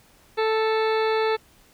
harmonic tone, 440 Hz, A4, in tune, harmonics 1 / 2 / 3 / 4 / 5 / 6 / 8 / 9 / 10, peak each -21 / -27 / -31 / -33 / -35 / -37 / -39 / -40 / -41 dBFS, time 0.37-1.37 s, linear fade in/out 20 ms, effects pink hiss -56 dBFS RMS until 1.73 s

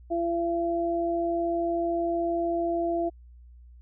sine tone pair together, 339.5 / 678.3 Hz, F4 / E5, -49 / +49 cents, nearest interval octave, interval 1198 cents, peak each -27 dBFS, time 0.1-3.1 s, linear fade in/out 20 ms, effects added 60 Hz sine -47 dBFS peak until 3.81 s

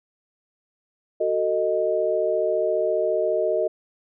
sine chord, D# diminished, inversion first, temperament just, 373.4 / 448 / 622.3 Hz, F#4 / A4 / D#5, +16 / +31 / 0 cents, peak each -26 / -25 / -22 dBFS, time 1.2-3.68 s, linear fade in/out 10 ms, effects none

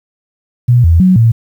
sine tone with pitch steps, 121.9 / 83.1 / 185.1 / 114.4 Hz, B2 / E2 / F#3 / A#2, -22 / +15 / +1 / -32 cents, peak -4 dBFS, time 0.68-1.32 s, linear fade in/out 10 ms, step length 160 ms, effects 7-bit

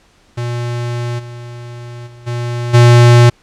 square tone with level steps, 120 Hz, B2, 49 cents flat, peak -18 / -28 / -36 / -18 / -4 dBFS, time 0.37-3.3 s, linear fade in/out 10 ms, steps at 1.18 / 2.06 / 2.26 / 2.73 s, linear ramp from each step 20 ms, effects pink hiss -51 dBFS RMS until 3.42 s + low-pass 7000 Hz 12 dB/octave

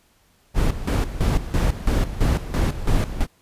brown noise with tremolo, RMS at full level -18 dBFS, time 0.54-3.27 s, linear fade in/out 50 ms, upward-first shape square, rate 3 Hz, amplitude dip 75%, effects pink hiss -60 dBFS RMS until 3.41 s + resampled to 32000 Hz

